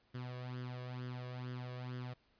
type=tone with flanger; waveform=sawtooth; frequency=125.1 Hz; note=B2; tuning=23 cents sharp; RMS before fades=-44 dBFS; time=0.14-2.14 s; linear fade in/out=10 ms; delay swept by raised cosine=0.61 to 1.81 ms; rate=2.2 Hz; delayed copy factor=+0.65; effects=pink hiss -73 dBFS RMS until 2.39 s + resampled to 11025 Hz